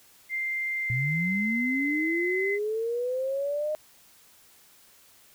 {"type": "tone with pitch glide", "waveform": "sine", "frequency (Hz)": [2093, 2042], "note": ["C7", "C7"], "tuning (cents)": [0, -43], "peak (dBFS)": -27, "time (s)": [0.29, 2.59], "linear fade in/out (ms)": 50, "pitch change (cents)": -43, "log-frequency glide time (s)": [0.73, 2.26]}
{"type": "linear sweep", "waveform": "sine", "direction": "up", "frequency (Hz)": [116.54, 617], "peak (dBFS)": -26, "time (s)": [0.9, 3.75], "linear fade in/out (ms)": 0}
{"effects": ["white hiss -57 dBFS RMS until 5.34 s"]}